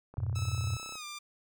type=click train; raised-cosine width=1 ms; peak=-36 dBFS; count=27; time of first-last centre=0.14-0.955 s; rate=31.9 Hz
type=chord; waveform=sine; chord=F diminished; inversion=none; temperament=equal; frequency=87.31 / 103.83 / 123.47 Hz; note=F2 / Ab2 / Cb3; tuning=0 / 0 / 0 cents; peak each=-34 dBFS; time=0.18-0.77 s; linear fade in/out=0 ms
type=tone with pitch glide; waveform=10% pulse; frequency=1305 to 1189.8 Hz; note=E6 to D6; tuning=-18 to +22 cents; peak=-32 dBFS; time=0.35-1.19 s; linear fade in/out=10 ms; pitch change=-160 cents; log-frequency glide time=0.93-1.05 s
effects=none